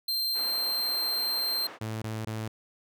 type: tone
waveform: 45% pulse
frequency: 4158 Hz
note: C8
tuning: 12 cents flat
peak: -26 dBFS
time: 0.08-1.67 s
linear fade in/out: 5 ms
type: band-pass noise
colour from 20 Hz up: white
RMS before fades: -44 dBFS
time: 0.33-1.79 s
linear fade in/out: 50 ms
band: 310 to 1400 Hz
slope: 12 dB/octave
type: tone bursts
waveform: sawtooth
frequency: 110 Hz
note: A2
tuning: in tune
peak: -28 dBFS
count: 3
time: 1.81-2.48 s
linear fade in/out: 5 ms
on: 210 ms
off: 20 ms
effects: none